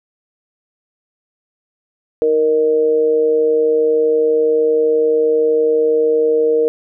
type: tone with amplitude modulation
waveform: sine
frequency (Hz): 466.2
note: A#4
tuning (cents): 0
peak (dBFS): -8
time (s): 2.22-6.68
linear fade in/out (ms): 0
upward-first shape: sine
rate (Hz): 151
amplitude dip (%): 60
effects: none

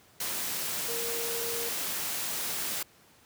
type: tone in noise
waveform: sine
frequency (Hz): 466.2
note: A#4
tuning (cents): 0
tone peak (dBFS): -36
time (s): 0.88-1.69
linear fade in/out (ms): 5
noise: white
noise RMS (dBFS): -33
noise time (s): 0.2-2.83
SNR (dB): -6
effects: pink hiss -59 dBFS RMS until 3.25 s + high-pass 100 Hz 12 dB/octave

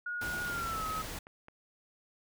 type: tone with pitch glide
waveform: sine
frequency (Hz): 1443 to 1278.2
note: F#6 to D#6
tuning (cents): -44 to +46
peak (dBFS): -34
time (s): 0.06-1.02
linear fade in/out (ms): 5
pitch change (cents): -210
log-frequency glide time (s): 0.45-0.85
type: noise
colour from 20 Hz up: pink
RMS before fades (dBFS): -41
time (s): 0.21-1.19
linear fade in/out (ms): 5
type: clicks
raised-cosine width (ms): 0.5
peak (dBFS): -35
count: 2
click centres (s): 1.269 / 1.484
effects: none

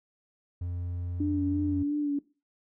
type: tone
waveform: triangle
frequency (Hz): 88.1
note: F2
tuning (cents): +16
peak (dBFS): -29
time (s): 0.61-1.83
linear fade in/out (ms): 5
type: tone with vibrato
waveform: sine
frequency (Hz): 290.4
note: D4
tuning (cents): -19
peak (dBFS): -25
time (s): 1.2-2.19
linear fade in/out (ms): 5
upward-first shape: sine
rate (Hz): 2.9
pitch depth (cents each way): 34
effects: noise-tail reverb RT60 0.3 s tail -19 dB re dry

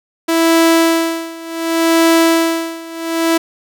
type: tone with tremolo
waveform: sawtooth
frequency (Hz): 329.6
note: E4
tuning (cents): 0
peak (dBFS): -4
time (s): 0.28-3.38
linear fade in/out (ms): 10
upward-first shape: sine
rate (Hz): 0.68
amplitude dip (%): 90
effects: none

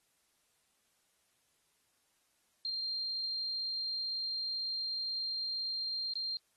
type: tone with dropouts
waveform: sine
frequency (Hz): 4186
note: C8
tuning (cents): 0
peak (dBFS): -34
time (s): 2.65-6.37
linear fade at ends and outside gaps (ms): 1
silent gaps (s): 6.136-6.155
effects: white hiss -75 dBFS RMS until 6.56 s + AAC 32 kbps

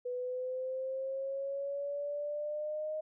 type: exponential sweep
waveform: sine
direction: up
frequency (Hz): 492.9 to 622.3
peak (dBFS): -34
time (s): 0.05-3.01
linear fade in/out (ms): 10
effects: none

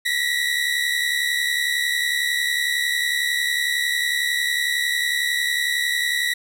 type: tone pair together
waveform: 30% pulse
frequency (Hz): 1900 / 1971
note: A#6 / B6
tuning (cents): +33 / -4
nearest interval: minor second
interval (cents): 63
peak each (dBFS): -20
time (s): 0.05-6.34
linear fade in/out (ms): 10
effects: none

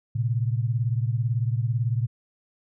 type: beating tone pair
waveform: sine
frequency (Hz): 114.1 / 132.1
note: A#2 / C3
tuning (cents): -37 / +17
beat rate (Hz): 18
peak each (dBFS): -23 / -27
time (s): 0.15-2.07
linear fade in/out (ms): 10
effects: none

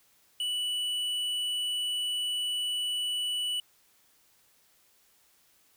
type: tone with tanh clipping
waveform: sine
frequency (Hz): 2960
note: F#7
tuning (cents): 0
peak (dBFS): -30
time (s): 0.4-3.6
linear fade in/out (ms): 2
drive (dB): 9
effects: white hiss -65 dBFS RMS until 5.76 s

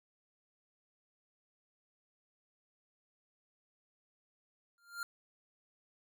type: tone with exponential growth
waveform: square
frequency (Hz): 1396.9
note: F6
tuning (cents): 0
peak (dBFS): -35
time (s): 4.78-5.03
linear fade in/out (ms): 1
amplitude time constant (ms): 54
effects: none

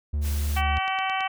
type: tone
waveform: triangle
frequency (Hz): 73.42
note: D2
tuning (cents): 0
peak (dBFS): -21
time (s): 0.13-0.79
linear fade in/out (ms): 10
type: high-pass noise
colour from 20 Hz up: white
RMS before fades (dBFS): -38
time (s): 0.21-0.62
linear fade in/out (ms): 50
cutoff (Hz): 160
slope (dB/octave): 24
type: harmonic tone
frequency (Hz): 381.8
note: G4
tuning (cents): -46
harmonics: 2 / 3 / 4 / 5 / 6 / 7 / 8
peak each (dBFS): -27 / -31 / -35 / -35 / -32 / -35 / -35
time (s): 0.56-1.28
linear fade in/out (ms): 10
type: click train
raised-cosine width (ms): 0.2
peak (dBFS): -21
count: 5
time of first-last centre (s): 0.77-1.207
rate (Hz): 9.16
effects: none

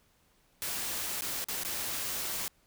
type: noise with dropouts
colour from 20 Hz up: white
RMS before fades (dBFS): -35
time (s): 0.62-2.48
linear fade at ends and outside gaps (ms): 0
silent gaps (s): 1.209-1.22 / 1.442-1.485 / 1.634-1.649
effects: pink hiss -68 dBFS RMS until 2.66 s

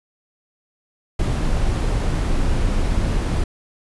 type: noise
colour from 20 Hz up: brown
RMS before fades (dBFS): -19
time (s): 1.19-3.44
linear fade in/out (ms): 5
effects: resampled to 24000 Hz

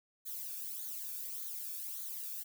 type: noise with flanger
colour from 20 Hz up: violet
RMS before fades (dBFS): -42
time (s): 0.25-2.44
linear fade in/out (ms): 20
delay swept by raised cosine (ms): 0.37 to 1.02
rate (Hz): 1.7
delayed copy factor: -0.75
effects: none

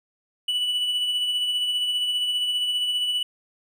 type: tone with tremolo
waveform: triangle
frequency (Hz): 2960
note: F#7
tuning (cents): 0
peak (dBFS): -19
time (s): 0.48-3.23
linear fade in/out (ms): 5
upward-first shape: sine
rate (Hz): 15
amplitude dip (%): 35
effects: none

